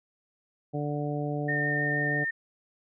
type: harmonic tone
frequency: 146.83 Hz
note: D3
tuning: in tune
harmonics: 1 / 2 / 3 / 4 / 5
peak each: -31 / -34 / -36 / -37 / -38 dBFS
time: 0.73-2.25 s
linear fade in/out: 20 ms
type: tone with vibrato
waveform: sine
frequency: 1821 Hz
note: A#6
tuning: 41 cents flat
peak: -27 dBFS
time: 1.48-2.31 s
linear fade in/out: 10 ms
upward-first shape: sine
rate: 6.3 Hz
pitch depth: 10 cents each way
effects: none